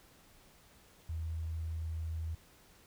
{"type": "tone", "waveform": "sine", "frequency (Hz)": 80.9, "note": "E2", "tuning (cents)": -32, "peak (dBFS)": -35, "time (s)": [1.09, 2.35], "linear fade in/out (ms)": 5, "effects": ["pink hiss -62 dBFS RMS until 2.86 s"]}